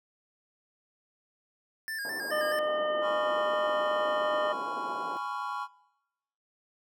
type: tone with vibrato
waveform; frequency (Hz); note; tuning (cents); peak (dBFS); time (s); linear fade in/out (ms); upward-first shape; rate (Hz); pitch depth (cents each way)
square; 1700; G#6; +40; -34; 1.88-2.59; 0; square; 4.7; 73
type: band-pass noise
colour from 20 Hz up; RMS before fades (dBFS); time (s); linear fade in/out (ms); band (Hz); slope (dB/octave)
pink; -42; 2.05-5.17; 0; 270 to 940; 24
type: harmonic tone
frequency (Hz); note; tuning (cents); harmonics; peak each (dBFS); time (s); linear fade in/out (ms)
608; D#5; -40; 1 / 2 / 3 / 5; -28 / -34 / -38 / -42; 2.31-4.53; 10
type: chord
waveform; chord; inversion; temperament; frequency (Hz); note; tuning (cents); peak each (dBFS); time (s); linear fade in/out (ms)
triangle; C# dominant seventh; second; just; 831.5 / 997.9 / 1108.7 / 1385.9; G#5 / B5 / C#6 / E#6; +2 / +18 / 0 / -14; -37 / -36 / -34 / -38; 3.01-5.68; 50
effects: noise-tail reverb RT60 0.9 s tail -21 dB re dry